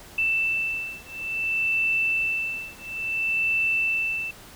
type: beating tone pair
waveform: sine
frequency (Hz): 2659 / 2659.58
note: E7 / E7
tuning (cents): +14 / +15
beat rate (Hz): 0.58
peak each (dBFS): -26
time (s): 0.18-4.31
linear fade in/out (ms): 5
effects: pink hiss -46 dBFS RMS until 4.55 s